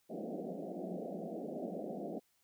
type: band-pass noise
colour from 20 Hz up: pink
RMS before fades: -42 dBFS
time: 0.09-2.2 s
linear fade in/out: 20 ms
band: 170 to 730 Hz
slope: 96 dB/octave
effects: white hiss -75 dBFS RMS until 2.43 s